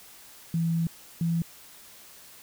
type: tone pair in turn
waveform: sine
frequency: 165.8 / 167.34 Hz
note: E3 / E3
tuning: +10 / +26 cents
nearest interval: unison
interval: 16 cents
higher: second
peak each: -23 dBFS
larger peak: neither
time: 0.54-0.87 / 1.21-1.42 s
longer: first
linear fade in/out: 2 ms
effects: white hiss -50 dBFS RMS until 2.42 s